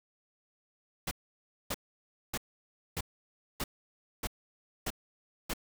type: noise bursts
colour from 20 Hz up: pink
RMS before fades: -34 dBFS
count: 8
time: 1.07-5.536 s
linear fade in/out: 5 ms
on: 42 ms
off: 590 ms
effects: none